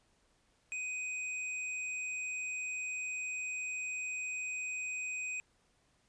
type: tone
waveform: square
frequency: 2503 Hz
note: D#7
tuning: 10 cents sharp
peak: -37 dBFS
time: 0.72-5.4 s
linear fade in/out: 0 ms
effects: pink hiss -72 dBFS RMS until 6.08 s + resampled to 22050 Hz